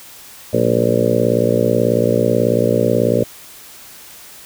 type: harmonic tone with a mistuned harmonic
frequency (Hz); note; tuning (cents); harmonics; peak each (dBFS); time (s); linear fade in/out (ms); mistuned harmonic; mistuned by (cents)
58.27; A#1; 0; 2 / 3 / 4 / 5 / 6 / 7 / 8 / 9 / 10; -21 / -24 / -21 / -24 / -24 / -21 / -19 / -19 / -21; 0.53-3.24; 5; 3; +89
effects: white hiss -39 dBFS RMS until 4.45 s